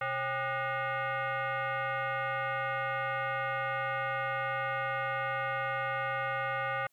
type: tone with frequency modulation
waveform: sine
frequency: 126.8 Hz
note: B2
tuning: 46 cents sharp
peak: -30 dBFS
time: 0.01-6.87 s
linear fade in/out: 5 ms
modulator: 669 Hz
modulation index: 2.8
effects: white hiss -74 dBFS RMS until 6.92 s